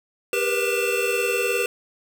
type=tone cluster; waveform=square; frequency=396.4 / 478.9 / 498.5 / 2689 Hz; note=G4 / A#4 / B4 / E7; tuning=+19 / +47 / +16 / +34 cents; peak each=-27 / -26 / -31 / -26 dBFS; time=0.33-1.66 s; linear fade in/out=2 ms; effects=none